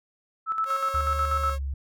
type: tone with tremolo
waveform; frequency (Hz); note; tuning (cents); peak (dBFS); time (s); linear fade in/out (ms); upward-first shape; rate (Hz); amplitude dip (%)
sine; 1311; E6; -10; -22; 0.46-1.56; 50; square; 8.2; 55
type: tone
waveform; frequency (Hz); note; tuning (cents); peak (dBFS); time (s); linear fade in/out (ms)
sawtooth; 544; C#5; -33; -30; 0.65-1.59; 50
type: tone with pitch glide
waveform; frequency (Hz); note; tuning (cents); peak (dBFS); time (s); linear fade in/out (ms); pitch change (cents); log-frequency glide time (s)
sine; 73.5 to 68.58; D2 to C#2; +2 to -18; -27; 0.94-1.74; 5; -120; 1.39-1.6
effects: none